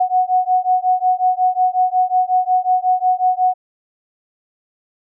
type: beating tone pair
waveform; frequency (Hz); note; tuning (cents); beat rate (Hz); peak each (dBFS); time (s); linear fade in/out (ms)
sine; 734 / 739.5; F#5 / F#5; -14 / -1; 5.5; -16; 0-3.54; 10
effects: none